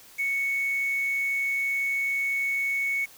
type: tone with quantisation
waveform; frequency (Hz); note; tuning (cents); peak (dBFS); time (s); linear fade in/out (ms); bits
sine; 2217; C#7; 0; -24; 0.18-3.06; 20; 7
effects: white hiss -51 dBFS RMS until 3.17 s